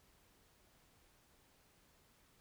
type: silence
effects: pink hiss -70 dBFS RMS until 2.4 s